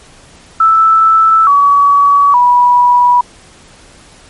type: tone with pitch steps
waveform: sine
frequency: 1318.5 / 1134.6 / 976.4 Hz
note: E6 / C#6 / B5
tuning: 0 / +40 / -20 cents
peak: -4 dBFS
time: 0.6-3.21 s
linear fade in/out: 5 ms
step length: 870 ms
effects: pink hiss -40 dBFS RMS until 4.29 s + MP3 48 kbps